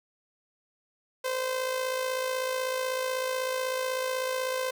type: tone with amplitude modulation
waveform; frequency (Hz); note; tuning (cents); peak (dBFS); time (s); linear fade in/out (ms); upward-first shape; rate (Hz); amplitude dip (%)
sawtooth; 516; C5; -24; -22; 1.24-4.71; 10; sine; 56.1; 50
effects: none